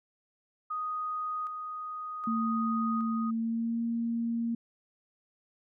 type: tone with tremolo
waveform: sine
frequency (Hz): 1244.5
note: D#6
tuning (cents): 0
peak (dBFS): -31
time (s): 0.7-3.31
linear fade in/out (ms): 10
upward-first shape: square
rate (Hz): 0.65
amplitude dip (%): 40
type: tone with pitch glide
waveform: sine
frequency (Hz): 226.3 to 232.1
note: A3 to A#3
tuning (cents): +49 to -7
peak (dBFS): -28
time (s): 2.27-4.55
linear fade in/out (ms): 5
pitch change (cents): +44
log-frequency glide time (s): 3.32-3.82
effects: none